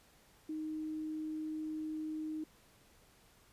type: tone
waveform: sine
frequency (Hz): 311.1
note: D#4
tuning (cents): 0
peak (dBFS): -37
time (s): 0.49-2.44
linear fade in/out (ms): 5
effects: pink hiss -65 dBFS RMS until 3.52 s + resampled to 32000 Hz